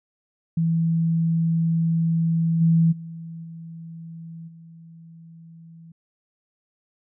sine tone with level steps, 164.81 Hz, E3, in tune, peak -18 / -14 / -33 / -35 / -42 dBFS, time 0.57-5.92 s, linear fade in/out 5 ms, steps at 2.6 / 2.91 / 3.43 / 4.47 s, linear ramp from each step 20 ms, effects none

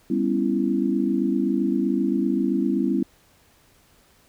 sine chord, C# half-diminished seventh, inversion second, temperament just, 199.57 / 249.5 / 277.2 / 332.6 Hz, G3 / B3 / C#4 / E4, +31 / +18 / 0 / +16 cents, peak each -25 dBFS, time 0.1-3.03 s, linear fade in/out 5 ms, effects pink hiss -58 dBFS RMS until 4.28 s

